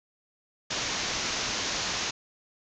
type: low-pass noise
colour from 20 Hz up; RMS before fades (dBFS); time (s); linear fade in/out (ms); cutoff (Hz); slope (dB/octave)
white; -31; 0.7-2.11; 10; 6800; 96
effects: none